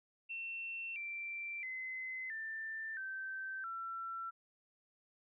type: tone with pitch steps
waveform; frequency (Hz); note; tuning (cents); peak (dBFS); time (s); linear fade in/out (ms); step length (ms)
sine; 2700 / 2350 / 2046 / 1781.3 / 1550.7 / 1350; E7 / D7 / C7 / A6 / G6 / E6; +41 / +1 / -39 / +21 / -19 / +41; -40; 0.29-4.31; 20; 670
effects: none